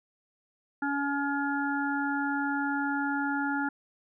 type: harmonic tone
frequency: 282.5 Hz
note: C#4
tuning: 33 cents sharp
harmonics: 1 / 3 / 5 / 6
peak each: -30 / -33 / -32 / -38 dBFS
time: 0.82-3.69 s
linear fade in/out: 5 ms
effects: none